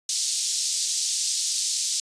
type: band-pass noise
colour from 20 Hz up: pink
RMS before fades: -26 dBFS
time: 0.09-2 s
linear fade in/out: 2 ms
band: 4500 to 8900 Hz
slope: 24 dB/octave
effects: resampled to 22050 Hz